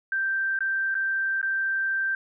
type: tone with dropouts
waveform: sine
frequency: 1568 Hz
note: G6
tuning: in tune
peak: -23 dBFS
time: 0.12-2.15 s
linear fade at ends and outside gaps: 2 ms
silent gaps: 0.59-0.606 / 0.944-0.951 / 1.415-1.428 s
effects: none